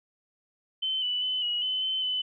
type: tone with pitch steps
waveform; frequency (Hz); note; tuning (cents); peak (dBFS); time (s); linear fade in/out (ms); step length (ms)
sine; 3071 / 2973 / 3025 / 2911 / 3033 / 3064 / 3016; G7 / F#7 / F#7 / F#7 / F#7 / G7 / F#7; -36 / +8 / +38 / -29 / +42 / -40 / +32; -26; 0.82-2.22; 10; 200
effects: none